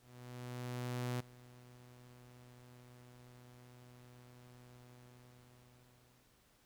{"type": "tone with ADSR envelope", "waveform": "sawtooth", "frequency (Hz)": 123.47, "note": "B2", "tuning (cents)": 0, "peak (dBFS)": -32, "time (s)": [0, 6.52], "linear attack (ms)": 1200, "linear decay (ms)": 8, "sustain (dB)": -21, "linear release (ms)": 1600, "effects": ["pink hiss -70 dBFS RMS until 6.65 s"]}